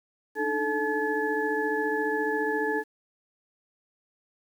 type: tone cluster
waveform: sine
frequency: 295.1 / 309.6 / 435.1 / 863 / 1712 Hz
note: D4 / D#4 / A4 / A5 / A6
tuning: +8 / -9 / -19 / -34 / -48 cents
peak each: -35 / -35 / -28 / -32 / -30 dBFS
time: 0.35-2.84 s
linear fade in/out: 50 ms
effects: 9-bit